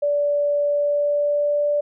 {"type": "tone with pitch glide", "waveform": "sine", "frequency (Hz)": [580, 585.4], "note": ["D5", "D5"], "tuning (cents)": [-22, -6], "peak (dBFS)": -17, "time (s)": [0.02, 1.81], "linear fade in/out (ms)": 10, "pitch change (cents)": 16, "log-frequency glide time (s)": [0.66, 1.67], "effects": []}